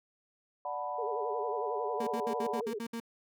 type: chord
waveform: sine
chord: B minor seventh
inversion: first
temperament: equal with one note detuned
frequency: 587.3 / 734.5 / 880 / 987.8 Hz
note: D5 / F#5 / A5 / B5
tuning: 0 / -13 / 0 / 0 cents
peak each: -40 / -38 / -43 / -38 dBFS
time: 0.65-2.61 s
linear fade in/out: 2 ms
type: tone with vibrato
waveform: sine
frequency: 441.5 Hz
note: A4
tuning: 6 cents sharp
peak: -34 dBFS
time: 0.98-2.79 s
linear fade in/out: 10 ms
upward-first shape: sine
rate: 11 Hz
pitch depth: 140 cents each way
type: tone bursts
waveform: 35% pulse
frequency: 230.8 Hz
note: A#3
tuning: 17 cents flat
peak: -34 dBFS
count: 8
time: 2-3.001 s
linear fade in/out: 5 ms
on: 70 ms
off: 63 ms
effects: none